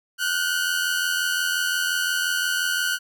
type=tone pair together; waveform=sawtooth; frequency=1442 / 1527.7 Hz; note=F#6 / G6; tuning=-45 / -45 cents; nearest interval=minor second; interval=100 cents; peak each=-21 dBFS; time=0.18-2.99 s; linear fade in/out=50 ms; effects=none